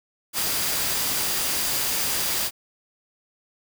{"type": "tone in noise", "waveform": "sine", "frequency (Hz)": 4773, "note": "D8", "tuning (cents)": 27, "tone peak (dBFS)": -35, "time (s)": [0.33, 2.51], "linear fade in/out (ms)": 50, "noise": "white", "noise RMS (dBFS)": -25, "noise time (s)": [0.33, 2.51], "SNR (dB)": -13, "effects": []}